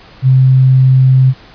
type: tone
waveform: sine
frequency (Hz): 130.81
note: C3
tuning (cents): 0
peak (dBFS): -4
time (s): 0.22-1.34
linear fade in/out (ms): 50
effects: pink hiss -39 dBFS RMS until 1.54 s + resampled to 11025 Hz